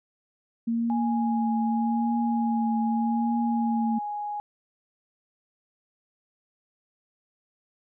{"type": "tone with vibrato", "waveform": "sine", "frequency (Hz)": 230, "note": "A#3", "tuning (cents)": -23, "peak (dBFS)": -23, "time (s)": [0.67, 3.99], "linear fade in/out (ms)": 10, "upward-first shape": "triangle", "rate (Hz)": 0.83, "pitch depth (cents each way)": 35}
{"type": "tone", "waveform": "sine", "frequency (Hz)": 830, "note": "G#5", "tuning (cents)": -1, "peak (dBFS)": -29, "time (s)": [0.9, 4.4], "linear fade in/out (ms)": 0}
{"effects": []}